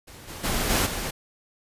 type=noise with level steps; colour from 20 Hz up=pink; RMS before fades=-45 / -38 / -26 / -22 / -30 dBFS; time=0.07-1.11 s; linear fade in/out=10 ms; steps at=0.27 / 0.43 / 0.69 / 0.85 s; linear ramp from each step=20 ms; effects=resampled to 32000 Hz